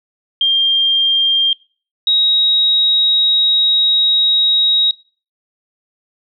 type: tone pair in turn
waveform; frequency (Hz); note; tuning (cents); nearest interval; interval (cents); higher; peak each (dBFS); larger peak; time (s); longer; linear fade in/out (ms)
sine; 3195 / 3800; G7 / A#7; +32 / +33; minor third; 301; second; -10; neither; 0.41-1.53 / 2.07-4.91; second; 2
effects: noise-tail reverb RT60 0.4 s tail -22 dB re dry